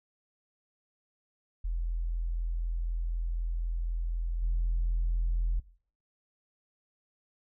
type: tone with level steps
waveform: sine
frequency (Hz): 42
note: E1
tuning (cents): +33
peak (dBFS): -28 / -24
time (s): 1.64-5.6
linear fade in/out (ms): 10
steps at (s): 4.42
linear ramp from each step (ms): 10
effects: noise-tail reverb RT60 0.5 s tail -20 dB re dry + tanh soft clip ceiling -22 dBFS